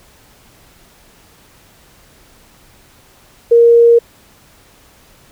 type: tone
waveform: sine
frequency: 468.4 Hz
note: A#4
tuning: 8 cents sharp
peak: -4 dBFS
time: 3.51-3.99 s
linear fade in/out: 10 ms
effects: pink hiss -47 dBFS RMS until 5.31 s